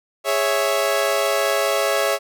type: chord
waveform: sawtooth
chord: C# minor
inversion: second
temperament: equal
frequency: 415.3 / 554.4 / 659.3 Hz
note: G#4 / C#5 / E5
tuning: 0 / 0 / 0 cents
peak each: -21 / -17 / -18 dBFS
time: 0.24-2.19 s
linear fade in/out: 50 ms
effects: none